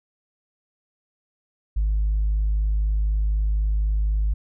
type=tone; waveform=sine; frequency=52 Hz; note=G#1; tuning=3 cents sharp; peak=-17 dBFS; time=1.76-4.34 s; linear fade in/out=10 ms; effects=tanh soft clip ceiling -16 dBFS